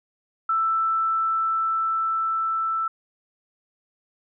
sine tone with level ramp, 1325 Hz, E6, 9 cents sharp, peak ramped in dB -19 to -22 dBFS, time 0.49-2.88 s, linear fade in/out 5 ms, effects none

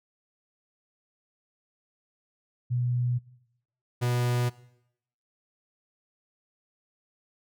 sine / 45% pulse tone pair in turn, 122.8 / 122.3 Hz, B2 / B2, -9 / -16 cents, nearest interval unison, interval 7 cents, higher first, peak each -24 dBFS, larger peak neither, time 2.7-3.19 / 4.01-4.5 s, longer neither, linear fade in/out 20 ms, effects noise-tail reverb RT60 0.8 s tail -20 dB re dry

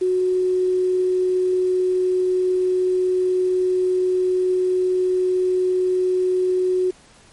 sine tone with quantisation, 367.8 Hz, F#4, 10 cents flat, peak -16 dBFS, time 0.01-6.91 s, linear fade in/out 10 ms, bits 7, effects pink hiss -50 dBFS RMS until 7.32 s + MP3 48 kbps

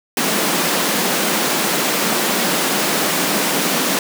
pink high-pass noise, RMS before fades -18 dBFS, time 0.17-3.99 s, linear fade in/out 2 ms, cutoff 170 Hz, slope 48 dB/octave, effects none

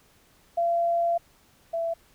sine tone pair in turn, 683 / 667 Hz, F5 / E5, -39 / +20 cents, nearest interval unison, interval 41 cents, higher first, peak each -21 / -25 dBFS, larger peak first, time 0.57-1.18 / 1.73-1.94 s, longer first, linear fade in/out 10 ms, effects pink hiss -60 dBFS RMS until 2.14 s

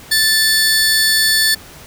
sawtooth tone pair together, 1760 / 4444 Hz, A6 / C#8, 0 / +4 cents, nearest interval octave + major third, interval 1604 cents, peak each -11 dBFS, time 0.11-1.55 s, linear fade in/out 10 ms, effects pink hiss -38 dBFS RMS until 1.86 s

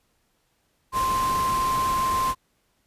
sine tone in noise, 1046.5 Hz, C6, in tune, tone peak -21 dBFS, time 0.92-2.35 s, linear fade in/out 50 ms, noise pink, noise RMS -32 dBFS, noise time 0.92-2.35 s, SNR +8 dB, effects pink hiss -69 dBFS RMS until 2.86 s + resampled to 32000 Hz

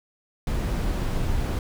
brown noise, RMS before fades -25 dBFS, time 0.47-1.59 s, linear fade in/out 2 ms, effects none

